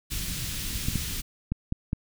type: band-stop noise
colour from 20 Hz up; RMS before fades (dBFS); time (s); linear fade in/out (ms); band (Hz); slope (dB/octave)
pink; -32; 0.1-1.22; 20; 180 to 2700; 12
type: clicks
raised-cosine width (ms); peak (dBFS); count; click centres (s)
5; -14; 5; 0.885 / 0.957 / 1.52 / 1.724 / 1.931
effects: none